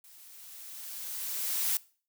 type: noise with level ramp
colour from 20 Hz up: blue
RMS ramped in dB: -55 to -28 dBFS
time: 0.04-1.77 s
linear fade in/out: 2 ms
effects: noise-tail reverb RT60 0.4 s tail -21 dB re dry